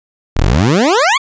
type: exponential sweep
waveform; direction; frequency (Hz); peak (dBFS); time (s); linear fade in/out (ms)
20% pulse; up; 31.19 to 1174.7; -4; 0.36-1.18; 10
effects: resampled to 16000 Hz